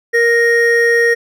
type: tone pair together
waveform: triangle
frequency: 469 / 1864.7 Hz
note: A#4 / A#6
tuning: +11 / 0 cents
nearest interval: 2 octaves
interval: 2389 cents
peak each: -10 dBFS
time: 0.13-1.15 s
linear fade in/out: 20 ms
effects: none